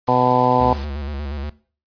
white noise, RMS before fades -36 dBFS, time 0.07-0.85 s, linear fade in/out 5 ms
harmonic tone, 125.3 Hz, B2, 25 cents sharp, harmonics 1 / 2 / 3 / 4 / 5 / 6 / 7 / 8, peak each -24 / -22 / -27 / -20 / -24 / -20 / -19 / -22 dBFS, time 0.08-0.73 s, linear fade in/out 2 ms
square tone with vibrato, 71.5 Hz, D2, 46 cents flat, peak -26 dBFS, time 0.6-1.5 s, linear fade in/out 5 ms, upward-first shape square, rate 8.4 Hz, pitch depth 62 cents each way
effects noise-tail reverb RT60 0.4 s tail -18 dB re dry + resampled to 11025 Hz

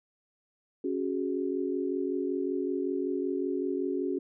sine chord, C# suspended fourth, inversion none, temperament equal, 277.2 / 370 / 415.3 Hz, C#4 / F#4 / G#4, 0 / 0 / 0 cents, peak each -32 / -31 / -35 dBFS, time 0.84-4.19 s, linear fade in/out 5 ms, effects none

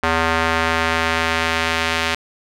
square tone with band-pass filter sweep, 82 Hz, E2, 9 cents flat, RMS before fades -19 dBFS, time 0.03-2.15 s, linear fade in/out 5 ms, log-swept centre 1400 to 2600 Hz, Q 0.98, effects none

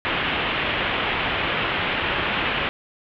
white low-pass noise, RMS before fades -24 dBFS, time 0.05-2.69 s, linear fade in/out 0 ms, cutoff 3200 Hz, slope 48 dB/octave, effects none

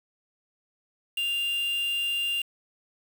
triangle tone with quantisation, 2794 Hz, F7, in tune, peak -24 dBFS, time 1.17-2.42 s, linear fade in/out 5 ms, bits 6, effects none

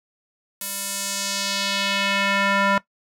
square tone with band-pass filter sweep, 198.2 Hz, G3, 19 cents sharp, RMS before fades -23 dBFS, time 0.61-2.78 s, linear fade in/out 2 ms, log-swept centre 12000 to 1300 Hz, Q 1.3, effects noise-tail reverb RT60 0.1 s tail -18 dB re dry

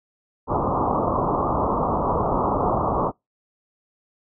white low-pass noise, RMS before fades -22 dBFS, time 0.47-3.12 s, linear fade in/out 50 ms, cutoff 1200 Hz, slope 96 dB/octave, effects noise-tail reverb RT60 0.2 s tail -26 dB re dry

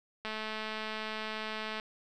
click train, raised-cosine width 0.3 ms, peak -22 dBFS, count 337, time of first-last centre 0.25-1.798 s, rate 217 Hz, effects none

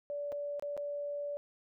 sine tone with dropouts, 578 Hz, D5, 28 cents flat, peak -35 dBFS, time 0.1-1.37 s, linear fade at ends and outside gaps 0 ms, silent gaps 0.32-0.325 / 0.596-0.624 / 0.767-0.776 s, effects none

